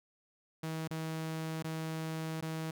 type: tone with dropouts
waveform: sawtooth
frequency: 160 Hz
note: D#3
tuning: 49 cents sharp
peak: -32 dBFS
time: 0.63-2.71 s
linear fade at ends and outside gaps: 5 ms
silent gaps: 0.877-0.908 / 1.626-1.643 / 2.41-2.423 s
effects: none